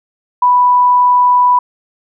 sine tone, 987.8 Hz, B5, in tune, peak -6 dBFS, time 0.42-1.59 s, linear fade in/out 5 ms, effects none

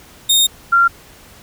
sawtooth / sine tone pair in turn, 3687 / 1381.1 Hz, A#7 / F6, -20 / -20 cents, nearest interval octave + perfect fourth, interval 1700 cents, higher first, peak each -7 / -8 dBFS, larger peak first, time 0.29-0.47 / 0.72-0.88 s, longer first, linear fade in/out 10 ms, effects pink hiss -43 dBFS RMS until 1.42 s

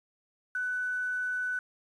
sine tone with quantisation, 1495 Hz, F#6, 17 cents sharp, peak -29 dBFS, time 0.55-1.59 s, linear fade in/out 2 ms, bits 9, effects resampled to 22050 Hz

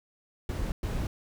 brown noise bursts at uneven times, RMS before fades -31 dBFS, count 2, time 0.49-0.72 / 0.83-1.07 s, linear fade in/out 2 ms, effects none

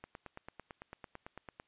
click train, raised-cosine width 0.5 ms, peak -30 dBFS, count 15, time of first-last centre 0.04-1.599 s, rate 8.98 Hz, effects white hiss -73 dBFS RMS until 1.67 s + resampled to 8000 Hz

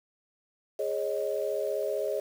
sine chord, Ab suspended fourth, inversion none, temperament equal with one note detuned, 415.3 / 546.7 / 622.3 Hz, Ab4 / Db5 / Eb5, 0 / -24 / 0 cents, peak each -32 dBFS, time 0.79-2.2 s, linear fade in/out 5 ms, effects 8-bit

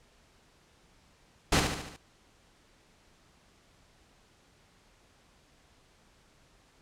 pink noise with echo, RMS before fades -23 dBFS, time 1.52-1.6 s, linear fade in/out 5 ms, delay 73 ms, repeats 5, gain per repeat -5 dB, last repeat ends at 1.965 s, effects pink hiss -63 dBFS RMS until 6.81 s + low-pass 8000 Hz 12 dB/octave

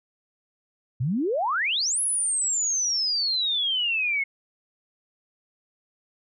sine exponential two-way sweep, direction up then down, 113 to 10770 to 2155 Hz, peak -22 dBFS, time 1-4.24 s, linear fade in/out 10 ms, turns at 2.01 s, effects none

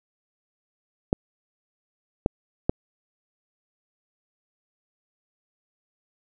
clicks, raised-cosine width 2 ms, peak -6 dBFS, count 3, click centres 1.129 / 2.261 / 2.695 s, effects none

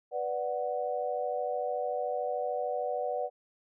sine chord, B minor, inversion none, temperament equal, 493.9 / 587.3 / 740 Hz, B4 / D5 / F#5, 0 / 0 / 0 cents, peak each -34 dBFS, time 0.11-3.3 s, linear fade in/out 50 ms, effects none

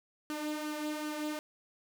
sawtooth tone with flanger, 302.6 Hz, D#4, 48 cents flat, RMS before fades -37 dBFS, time 0.3-1.39 s, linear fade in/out 0 ms, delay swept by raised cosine 0.66 to 3.06 ms, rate 2.6 Hz, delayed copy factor +0.5, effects none

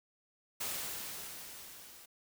white noise with level ramp, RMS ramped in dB -37 to -55 dBFS, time 0.6-2.06 s, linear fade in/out 10 ms, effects none

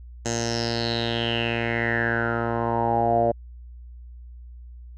10% pulse tone with low-pass filter sweep, 116.54 Hz, A#2, in tune, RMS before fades -24 dBFS, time 0.25-3.32 s, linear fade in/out 10 ms, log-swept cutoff 6900 to 620 Hz, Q 7.4, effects added 60 Hz sine -39 dBFS peak until 4.97 s

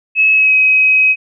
sine tone with pitch glide, 2580 to 2537 Hz, E7 to D#7, -38 to +33 cents, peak -7 dBFS, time 0.15-1.16 s, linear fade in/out 50 ms, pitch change -29 cents, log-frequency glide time 0.33-0.54 s, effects none

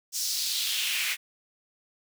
pink noise with high-pass filter sweep, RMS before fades -29 dBFS, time 0.12-1.17 s, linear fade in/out 50 ms, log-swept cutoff 6000 to 2100 Hz, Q 2.7, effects none

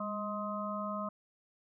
harmonic tone with a mistuned harmonic, 210 Hz, G#3, 19 cents sharp, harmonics 1 / 3 / 5 / 6, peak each -39 / -40 / -41 / -40 dBFS, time 0-1.09 s, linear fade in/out 5 ms, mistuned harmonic 1, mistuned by -52 cents, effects none

